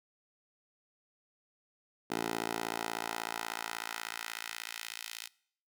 10% pulse tone with high-pass filter sweep, 56.4 Hz, A1, 44 cents sharp, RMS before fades -39 dBFS, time 2.1-5.28 s, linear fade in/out 10 ms, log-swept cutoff 360 to 3100 Hz, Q 0.95, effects noise-tail reverb RT60 0.6 s tail -22 dB re dry

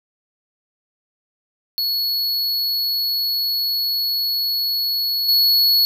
square tone with level steps, 4376 Hz, C#8, 23 cents flat, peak -19 / -13 dBFS, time 1.78-5.85 s, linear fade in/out 0 ms, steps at 5.28 s, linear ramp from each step 10 ms, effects none

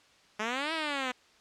5% pulse exponential two-way sweep, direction up then down, 207.7 to 329.6 to 247.5 Hz, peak -19 dBFS, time 0.39-1.12 s, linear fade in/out 10 ms, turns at 0.73 s, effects white hiss -61 dBFS RMS until 1.4 s + low-pass 5000 Hz 12 dB/octave

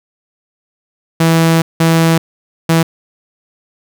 sawtooth tone bursts at uneven times, 164 Hz, E3, 9 cents flat, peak -4 dBFS, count 3, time 1.2-1.62 / 1.8-2.18 / 2.69-2.83 s, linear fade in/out 5 ms, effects none

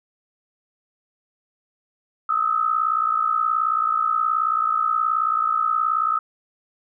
sine tone pair together, 1251 / 1309.7 Hz, D#6 / E6, +9 / -12 cents, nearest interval minor second, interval 79 cents, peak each -21 dBFS, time 2.29-6.19 s, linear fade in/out 5 ms, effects none

